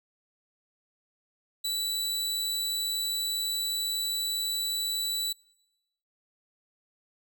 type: tone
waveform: sawtooth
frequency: 3951 Hz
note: B7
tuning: in tune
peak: -25 dBFS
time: 1.64-5.33 s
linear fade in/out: 10 ms
effects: noise-tail reverb RT60 1.0 s tail -26 dB re dry